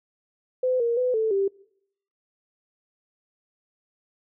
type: tone with pitch steps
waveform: sine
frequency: 509 / 468.7 / 502 / 441 / 392.9 Hz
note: C5 / A#4 / B4 / A4 / G4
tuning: -48 / +9 / +28 / +4 / +4 cents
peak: -20 dBFS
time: 0.63-1.48 s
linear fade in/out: 5 ms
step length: 170 ms
effects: noise-tail reverb RT60 0.7 s tail -23 dB re dry